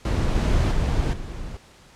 brown noise with level steps, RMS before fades -21 / -19 / -22 / -33 dBFS, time 0.05-1.57 s, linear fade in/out 2 ms, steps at 0.35 / 0.71 / 1.13 s, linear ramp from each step 5 ms, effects pink hiss -51 dBFS RMS until 1.95 s + low-pass 8000 Hz 12 dB/octave

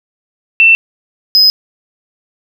sine / triangle tone pair in turn, 2681 / 5050 Hz, E7 / D#8, +29 / +25 cents, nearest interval major seventh, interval 1096 cents, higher second, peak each -3 dBFS, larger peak neither, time 0.6-0.75 / 1.35-1.5 s, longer neither, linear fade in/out 0 ms, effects none

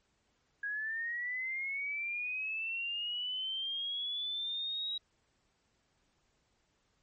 sine linear sweep, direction up, 1639 to 3852 Hz, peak -34 dBFS, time 0.63-4.98 s, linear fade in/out 5 ms, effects pink hiss -75 dBFS RMS until 7.02 s + MP3 32 kbps

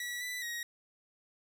sawtooth tone with pitch steps, 1941 / 1983 / 1890 Hz, B6 / B6 / A#6, -31 / +7 / +23 cents, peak -33 dBFS, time 0-0.63 s, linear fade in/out 2 ms, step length 210 ms, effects 12-bit

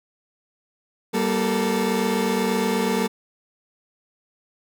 30% pulse tone cluster, 193.1 / 234.9 / 441.6 Hz, G3 / A#3 / A4, -26 / +13 / +6 cents, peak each -22 dBFS, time 1.13-3.08 s, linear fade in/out 20 ms, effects none

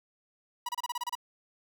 45% pulse tone bursts, 971 Hz, B5, 30 cents flat, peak -31 dBFS, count 9, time 0.66-1.153 s, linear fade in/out 5 ms, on 29 ms, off 29 ms, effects none

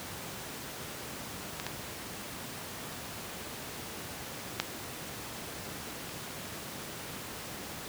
clicks, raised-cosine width 0.2 ms, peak -18 / -17 / -9 / -26 dBFS, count 4, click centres 1.599 / 1.666 / 4.6 / 6.093 s, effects pink hiss -41 dBFS RMS until 7.88 s + high-pass 100 Hz 12 dB/octave

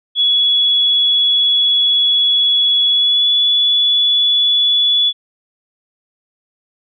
sine tone with pitch glide, 3379 to 3424 Hz, G#7 to A7, +29 to -48 cents, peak -10 dBFS, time 0.15-5.13 s, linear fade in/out 50 ms, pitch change +23 cents, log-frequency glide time 2.9-3.28 s, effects none

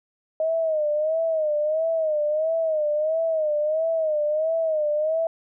sine tone with vibrato, 625 Hz, D#5, 8 cents sharp, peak -20 dBFS, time 0.4-5.27 s, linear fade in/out 2 ms, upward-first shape sine, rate 1.5 Hz, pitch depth 87 cents each way, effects none

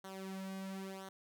sawtooth tone with flanger, 191.7 Hz, G3, 38 cents flat, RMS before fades -45 dBFS, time 0.04-1.09 s, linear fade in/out 5 ms, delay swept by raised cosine 0.4 to 3 ms, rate 0.98 Hz, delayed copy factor -0.75, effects none

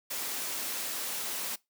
white noise, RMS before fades -35 dBFS, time 0.1-1.56 s, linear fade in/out 10 ms, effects noise-tail reverb RT60 0.2 s tail -22 dB re dry + high-pass 200 Hz 12 dB/octave

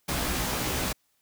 pink noise with comb filter, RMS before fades -29 dBFS, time 0.08-0.93 s, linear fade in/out 10 ms, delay 16 ms, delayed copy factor +0.95, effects white hiss -71 dBFS RMS until 1.21 s

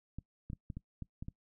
clicks, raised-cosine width 5 ms, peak -29 dBFS, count 8, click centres 0.186 / 0.501 / 0.532 / 0.702 / 0.77 / 1.023 / 1.225 / 1.284 s, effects noise-tail reverb RT60 0.1 s tail -22 dB re dry

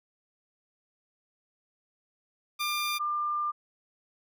15% pulse / sine tone pair in turn, 1196 / 1196 Hz, D6 / D6, +31 / +31 cents, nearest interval unison, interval 0 cents, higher neither, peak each -22 / -27 dBFS, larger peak first, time 2.59-2.99 / 2.99-3.52 s, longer second, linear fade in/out 20 ms, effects none

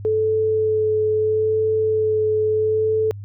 sine tone with vibrato, 434.1 Hz, A4, 23 cents flat, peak -16 dBFS, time 0.05-3.11 s, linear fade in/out 0 ms, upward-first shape sine, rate 0.76 Hz, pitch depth 12 cents each way, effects added 101 Hz sine -31 dBFS peak until 3.24 s

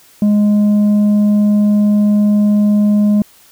sine tone with tanh clipping, 207.7 Hz, G#3, in tune, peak -9 dBFS, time 0.22-3.22 s, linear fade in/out 2 ms, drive 4 dB, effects white hiss -46 dBFS RMS until 3.51 s

